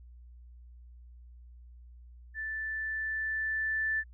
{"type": "tone with level ramp", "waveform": "sine", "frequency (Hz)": 1760, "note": "A6", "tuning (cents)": 0, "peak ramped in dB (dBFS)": [-34, -27], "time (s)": [2.34, 4.04], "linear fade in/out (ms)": 50, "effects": ["added 60 Hz sine -49 dBFS peak until 4.13 s"]}